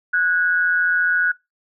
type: tone pair together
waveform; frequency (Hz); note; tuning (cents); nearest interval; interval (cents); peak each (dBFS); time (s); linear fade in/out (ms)
sine; 1467.6 / 1642; F#6 / G#6; -15 / -20; major second; 195; -16 / -23; 0.13-1.32; 10
effects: noise-tail reverb RT60 0.2 s tail -20 dB re dry